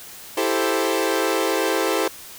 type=chord; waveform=sawtooth; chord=A minor seventh; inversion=second; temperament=equal; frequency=329.6 / 392 / 440 / 523.3 Hz; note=E4 / G4 / A4 / C5; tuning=0 / 0 / 0 / 0 cents; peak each=-21 dBFS; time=0.37-2.08 s; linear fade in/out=5 ms; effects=white hiss -40 dBFS RMS until 2.38 s